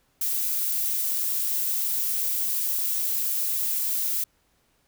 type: noise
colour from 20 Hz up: violet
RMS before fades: -26 dBFS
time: 0.21-4.24 s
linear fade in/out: 5 ms
effects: pink hiss -67 dBFS RMS until 4.87 s